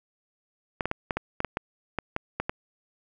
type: clicks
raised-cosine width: 0.5 ms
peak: -12 dBFS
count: 12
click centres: 0.808 / 0.856 / 0.914 / 1.108 / 1.17 / 1.404 / 1.447 / 1.571 / 1.987 / 2.164 / 2.4 / 2.495 s
effects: none